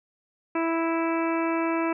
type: harmonic tone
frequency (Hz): 329.6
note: E4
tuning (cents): 0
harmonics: 1 / 2 / 3 / 4 / 5 / 6 / 7 / 8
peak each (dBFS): -25 / -31 / -31 / -34 / -39 / -42 / -37 / -39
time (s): 0.55-1.93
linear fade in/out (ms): 5
effects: none